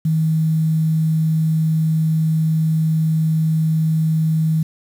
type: tone with quantisation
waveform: sine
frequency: 158.8 Hz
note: D#3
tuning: 36 cents sharp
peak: -14 dBFS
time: 0.05-4.63 s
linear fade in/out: 5 ms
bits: 7
effects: none